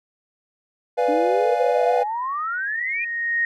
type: chord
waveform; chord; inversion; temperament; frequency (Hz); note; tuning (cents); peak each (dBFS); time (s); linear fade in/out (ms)
triangle; B diminished seventh; none; equal; 493.9 / 587.3 / 698.5 / 830.6; B4 / D5 / F5 / Ab5; 0 / 0 / 0 / 0; -18 / -24 / -21 / -24; 0.97-2.04; 20
type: exponential sweep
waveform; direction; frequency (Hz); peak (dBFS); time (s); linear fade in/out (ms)
sine; up; 288.1 to 2489; -23; 1.08-3.05; 10
type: tone with exponential growth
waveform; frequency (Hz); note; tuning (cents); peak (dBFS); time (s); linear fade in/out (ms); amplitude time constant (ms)
sine; 1864.7; A#6; 0; -17; 1.61-3.45; 2; 400
effects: none